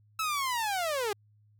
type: linear sweep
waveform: sawtooth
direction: down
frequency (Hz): 1318.5 to 392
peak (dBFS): -25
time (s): 0.19-1.13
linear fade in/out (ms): 5
effects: added 105 Hz sine -60 dBFS peak until 1.59 s